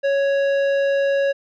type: tone with tanh clipping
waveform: sine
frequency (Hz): 555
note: C#5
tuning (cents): +2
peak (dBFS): -18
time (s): 0.03-1.33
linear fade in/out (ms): 20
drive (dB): 12
effects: none